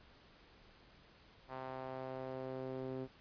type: tone with band-pass filter sweep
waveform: sawtooth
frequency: 130.81 Hz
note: C3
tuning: in tune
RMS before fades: -44 dBFS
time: 1.48-3.08 s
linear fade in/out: 50 ms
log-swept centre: 900 to 360 Hz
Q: 1.7
effects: pink hiss -63 dBFS RMS until 3.2 s + resampled to 11025 Hz